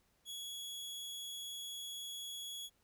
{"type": "tone", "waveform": "sawtooth", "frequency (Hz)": 3354, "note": "G#7", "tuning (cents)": 16, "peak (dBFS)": -40, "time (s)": [0.25, 2.7], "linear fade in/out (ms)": 50, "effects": ["pink hiss -75 dBFS RMS until 2.83 s"]}